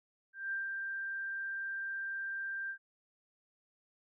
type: tone with ADSR envelope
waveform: sine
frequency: 1581 Hz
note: G6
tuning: 14 cents sharp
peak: -33 dBFS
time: 0.33-2.78 s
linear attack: 190 ms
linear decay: 150 ms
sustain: -3 dB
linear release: 82 ms
effects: none